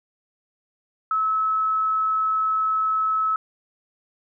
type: tone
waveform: sine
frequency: 1296 Hz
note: E6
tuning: 30 cents flat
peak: -19 dBFS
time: 1.11-3.36 s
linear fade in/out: 2 ms
effects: none